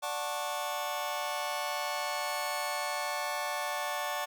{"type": "chord", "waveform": "sawtooth", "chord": "D major seventh", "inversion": "none", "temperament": "just", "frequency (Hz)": [587.3, 734.2, 881, 1101.2], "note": ["D5", "F#5", "A5", "C#6"], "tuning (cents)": [0, -14, 2, -12], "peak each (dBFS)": -34, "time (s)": [0.02, 4.26], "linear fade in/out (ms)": 20, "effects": []}